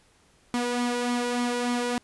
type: tone with flanger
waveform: sawtooth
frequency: 243.1 Hz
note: B3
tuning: 27 cents flat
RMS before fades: -27 dBFS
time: 0.54-1.98 s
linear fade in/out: 0 ms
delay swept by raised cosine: 0.9 to 2.1 ms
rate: 3.4 Hz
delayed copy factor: +0.5
effects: pink hiss -61 dBFS RMS until 2.03 s + resampled to 24000 Hz